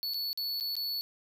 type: tone with dropouts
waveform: square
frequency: 4431 Hz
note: C#8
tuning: 2 cents flat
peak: -32 dBFS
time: 0.03-1.01 s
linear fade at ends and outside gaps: 0 ms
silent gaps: 0.136-0.143 / 0.33-0.375 / 0.6-0.608 / 0.754-0.766 s
effects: none